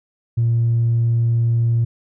triangle tone with tanh clipping, 116.54 Hz, A#2, in tune, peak -14 dBFS, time 0.37-1.85 s, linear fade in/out 10 ms, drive 5 dB, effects none

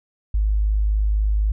sine tone, 52 Hz, G#1, 3 cents sharp, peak -16 dBFS, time 0.34-1.52 s, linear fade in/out 5 ms, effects none

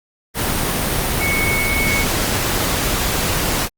sine tone in noise, 2211 Hz, C#7, 5 cents flat, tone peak -18 dBFS, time 1.19-2.06 s, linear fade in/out 50 ms, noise pink, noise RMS -19 dBFS, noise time 0.34-3.69 s, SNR -2 dB, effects Opus 32 kbps

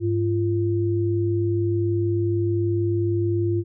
sine tone pair together, 102.7 / 344 Hz, G#2 / F4, -19 / -26 cents, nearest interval octave + major sixth, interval 2093 cents, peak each -22 dBFS, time 0-3.64 s, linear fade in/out 50 ms, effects none

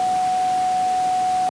sine tone in noise, 740 Hz, F#5, in tune, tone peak -17 dBFS, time 0-1.49 s, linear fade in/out 0 ms, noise pink, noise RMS -33 dBFS, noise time 0-1.49 s, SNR +13 dB, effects high-pass 150 Hz 12 dB/octave + resampled to 22050 Hz

